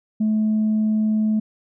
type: tone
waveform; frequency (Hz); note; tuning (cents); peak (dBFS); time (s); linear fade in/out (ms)
sine; 216; A3; -32; -15; 0.2-1.4; 10
effects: tanh soft clip ceiling -14 dBFS